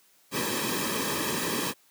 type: noise with comb filter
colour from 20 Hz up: pink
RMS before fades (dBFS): -29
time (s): 0.31-1.74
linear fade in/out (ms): 50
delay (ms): 1.4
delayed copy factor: -0.75
effects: white hiss -62 dBFS RMS until 1.9 s + high-pass 150 Hz 12 dB/octave